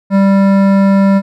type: tone with hard clipping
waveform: triangle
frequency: 196 Hz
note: G3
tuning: in tune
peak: -8 dBFS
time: 0.1-1.22 s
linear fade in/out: 50 ms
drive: 18 dB
effects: none